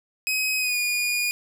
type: tone with pitch glide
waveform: sawtooth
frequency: 2532 to 2443 Hz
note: D#7 to D#7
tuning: +30 to -32 cents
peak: -19 dBFS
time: 0.27-1.31 s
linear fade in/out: 0 ms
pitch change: -62 cents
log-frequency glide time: 0.58-0.78 s
effects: none